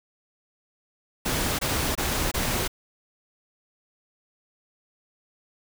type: noise bursts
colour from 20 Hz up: pink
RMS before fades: -26 dBFS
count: 4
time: 1.25-2.679 s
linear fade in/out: 10 ms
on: 340 ms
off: 23 ms
effects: none